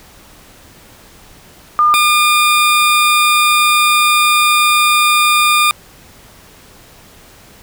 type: tone pair in turn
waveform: sine / 20% pulse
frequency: 1209 / 1209 Hz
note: D6 / D6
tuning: +50 / +50 cents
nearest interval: unison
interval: 0 cents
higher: neither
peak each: -7 / -4 dBFS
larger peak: second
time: 1.79-1.94 / 1.94-5.71 s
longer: second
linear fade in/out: 0 ms
effects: pink hiss -42 dBFS RMS until 7.62 s